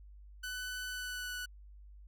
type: tone with pitch glide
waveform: sawtooth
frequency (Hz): 1498 to 1481.6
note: F#6 to F#6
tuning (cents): +21 to +2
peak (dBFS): -35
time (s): 0.43-1.46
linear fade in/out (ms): 10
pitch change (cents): -19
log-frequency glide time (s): 0.89-1.34
effects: added 50 Hz sine -51 dBFS peak until 2.07 s